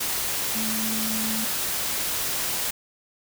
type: tone in noise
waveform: sine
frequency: 220 Hz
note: A3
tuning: in tune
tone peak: -29 dBFS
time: 0.55-1.45 s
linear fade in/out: 10 ms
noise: white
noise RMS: -27 dBFS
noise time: 0-2.71 s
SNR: -5 dB
effects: none